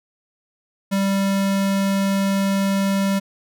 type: tone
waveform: square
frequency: 196 Hz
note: G3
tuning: in tune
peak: -18 dBFS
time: 0.91-3.2 s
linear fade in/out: 20 ms
effects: none